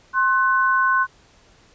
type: tone pair together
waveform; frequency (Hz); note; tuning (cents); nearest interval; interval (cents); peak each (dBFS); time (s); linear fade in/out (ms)
sine; 1060.7 / 1500; C6 / F#6; +23 / +23; tritone; 600; -18; 0.13-1.07; 50
effects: pink hiss -54 dBFS RMS until 1.74 s + resampled to 16000 Hz